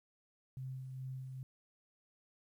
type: tone with tremolo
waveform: sine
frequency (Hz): 130.81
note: C3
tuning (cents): 0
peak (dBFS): -40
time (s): 0.57-1.43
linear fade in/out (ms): 0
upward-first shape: sine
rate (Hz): 2.4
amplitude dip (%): 35
effects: 12-bit